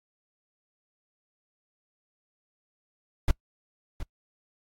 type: noise with echo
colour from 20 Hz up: brown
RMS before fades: -19 dBFS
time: 3.28-3.31 s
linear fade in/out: 2 ms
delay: 720 ms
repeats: 1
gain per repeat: -13 dB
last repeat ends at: 4.03 s
effects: noise-tail reverb RT60 0.1 s tail -25 dB re dry + AAC 48 kbps